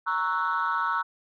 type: chord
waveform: sine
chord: F# dominant seventh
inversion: first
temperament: equal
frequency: 932.3 / 1108.7 / 1318.5 / 1480 Hz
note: A#5 / C#6 / E6 / F#6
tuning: 0 / 0 / 0 / 0 cents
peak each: -29 / -29 / -27 / -29 dBFS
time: 0.06-1.03 s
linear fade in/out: 20 ms
effects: tanh soft clip ceiling -18 dBFS